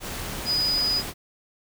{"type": "tone in noise", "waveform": "sine", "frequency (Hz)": 4958, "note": "D#8", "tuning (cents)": -7, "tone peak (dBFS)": -21, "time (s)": [0.45, 1.03], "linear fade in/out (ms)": 50, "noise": "pink", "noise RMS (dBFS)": -33, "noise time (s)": [0, 1.14], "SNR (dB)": 9, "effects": []}